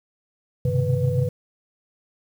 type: tone cluster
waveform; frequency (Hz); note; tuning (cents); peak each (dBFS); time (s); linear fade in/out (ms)
sine; 99 / 126.7 / 134 / 154.6 / 494.9; G2 / B2 / C3 / D#3 / B4; +18 / +45 / +42 / -11 / +4; -26 / -24 / -22 / -28 / -26; 0.65-1.29; 5
effects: tanh soft clip ceiling -8 dBFS + 8-bit